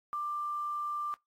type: tone with quantisation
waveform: sine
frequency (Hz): 1185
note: D6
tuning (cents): +15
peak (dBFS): -32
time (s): 0.13-1.14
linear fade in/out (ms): 0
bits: 10
effects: noise-tail reverb RT60 0.2 s tail -26 dB re dry + AAC 48 kbps